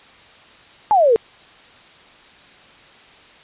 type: exponential sweep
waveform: sine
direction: down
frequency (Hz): 880 to 431.6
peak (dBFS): -10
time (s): 0.91-1.16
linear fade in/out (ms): 0
effects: white hiss -46 dBFS RMS until 3.43 s + resampled to 8000 Hz